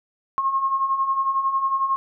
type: beating tone pair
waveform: sine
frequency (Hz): 1070 / 1081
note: C6 / C#6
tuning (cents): +38 / -44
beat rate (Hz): 11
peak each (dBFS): -27 / -20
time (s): 0.38-1.96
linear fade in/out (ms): 0
effects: none